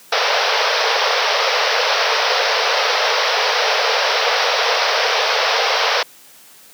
pink band-pass noise, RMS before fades -17 dBFS, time 0.12-6.03 s, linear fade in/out 5 ms, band 440 to 5700 Hz, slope 96 dB/octave, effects white hiss -45 dBFS RMS until 6.73 s + high-pass 150 Hz 12 dB/octave

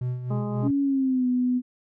triangle tone with tremolo, 124.9 Hz, B2, 20 cents sharp, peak -22 dBFS, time 0.01-0.71 s, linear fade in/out 5 ms, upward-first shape sine, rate 3.7 Hz, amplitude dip 60%
harmonic tone, 207.2 Hz, G#3, 4 cents flat, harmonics 1 / 2 / 3 / 4 / 5 / 6, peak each -29 / -35 / -39 / -41 / -43 / -45 dBFS, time 0.3-0.68 s, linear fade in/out 10 ms
sine tone with pitch glide, 280 to 249.5 Hz, C#4 to B3, +18 to +18 cents, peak -20 dBFS, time 0.62-1.62 s, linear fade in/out 50 ms, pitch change -200 cents, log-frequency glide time 0.82-1.27 s
effects none

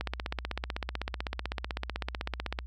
click train, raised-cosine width 0.3 ms, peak -16 dBFS, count 42, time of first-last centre 0.01-2.589 s, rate 15.9 Hz, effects added 60 Hz sine -39 dBFS peak until 2.66 s

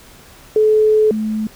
sine tone pair in turn, 430.8 / 216.5 Hz, A4 / A3, -37 / -28 cents, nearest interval octave, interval 1191 cents, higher first, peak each -9 / -17 dBFS, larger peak first, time 0.56-1.11 / 1.11-1.47 s, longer first, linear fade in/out 2 ms, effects pink hiss -43 dBFS RMS until 1.55 s

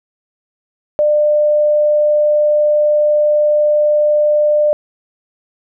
sine tone, 598 Hz, D5, 31 cents sharp, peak -9 dBFS, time 0.99-4.73 s, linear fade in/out 0 ms, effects none

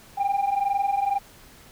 sine tone pair together, 784 / 806 Hz, G5 / G5, 0 / +48 cents, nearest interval unison, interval 48 cents, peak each -23 / -21 dBFS, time 0.17-1.19 s, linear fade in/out 20 ms, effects tanh soft clip ceiling -18 dBFS + pink hiss -50 dBFS RMS until 1.71 s

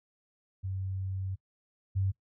sine tone pair in turn, 95.2 / 96.36 Hz, F#2 / G2, +50 / -29 cents, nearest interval unison, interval 21 cents, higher second, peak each -32 / -26 dBFS, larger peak second, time 0.63-1.36 / 1.95-2.12 s, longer first, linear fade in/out 20 ms, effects noise-tail reverb RT60 0.1 s tail -20 dB re dry

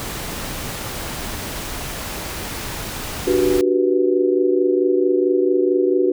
pink noise, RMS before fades -28 dBFS, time 0-3.61 s, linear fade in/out 0 ms
sine chord, G major seventh, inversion second, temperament just, 294 / 367.5 / 392 / 490 Hz, D4 / F#4 / G4 / B4, +2 / -12 / 0 / -14 cents, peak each -22 / -16 / -22 / -22 dBFS, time 3.27-6.12 s, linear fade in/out 5 ms
effects none

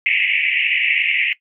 pink band-pass noise, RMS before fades -18 dBFS, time 0.06-1.33 s, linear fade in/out 0 ms, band 2000 to 2800 Hz, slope 96 dB/octave, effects noise-tail reverb RT60 0.1 s tail -17 dB re dry

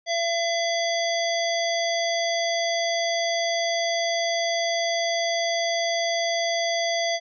harmonic tone, 675 Hz, E5, 41 cents sharp, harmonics 1 / 3 / 5 / 7 / 9, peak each -24 / -29 / -31 / -32 / -34 dBFS, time 0.06-7.2 s, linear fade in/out 50 ms, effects none

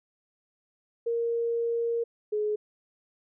sine tone pair in turn, 466.2 / 422.4 Hz, A#4 / G#4, 0 / +29 cents, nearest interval major second, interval 171 cents, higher first, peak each -25 dBFS, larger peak neither, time 1.06-2.04 / 2.32-2.56 s, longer first, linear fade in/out 10 ms, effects none

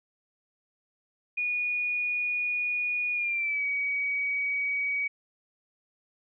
sine tone with pitch glide, 2454 to 2263 Hz, D#7 to C#7, -25 to +35 cents, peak -26 dBFS, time 1.37-5.08 s, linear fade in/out 10 ms, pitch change -140 cents, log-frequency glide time 3.13-3.65 s, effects none

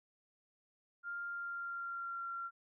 sine tone with pitch glide, 1399 to 1373.4 Hz, F6 to F6, +3 to -29 cents, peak -39 dBFS, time 1.03-2.51 s, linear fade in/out 50 ms, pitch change -32 cents, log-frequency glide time 1.25-2.23 s, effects none

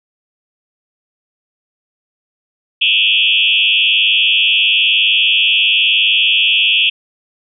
sine tone with frequency modulation, 2960 Hz, F#7, in tune, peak -9 dBFS, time 2.81-6.9 s, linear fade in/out 10 ms, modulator 101 Hz, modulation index 4.3, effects none

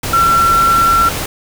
sine tone in noise, 1355 Hz, E6, 47 cents sharp, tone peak -8 dBFS, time 0.13-1.09 s, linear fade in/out 5 ms, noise pink, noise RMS -20 dBFS, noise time 0.03-1.26 s, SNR +9 dB, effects none

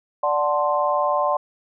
sine chord, D dominant seventh, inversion none, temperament equal, 587.3 / 740 / 880 / 1046.5 Hz, D5 / F#5 / A5 / C6, 0 / 0 / 0 / 0 cents, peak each -22 / -25 / -26 / -22 dBFS, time 0.23-1.37 s, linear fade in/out 5 ms, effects none

